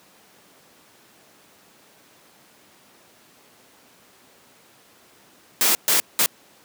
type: noise bursts at uneven times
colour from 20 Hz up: white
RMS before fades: -18 dBFS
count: 3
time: 5.61-5.75 / 5.88-6 / 6.19-6.26 s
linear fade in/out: 0 ms
effects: pink hiss -53 dBFS RMS until 6.64 s + high-pass 200 Hz 12 dB/octave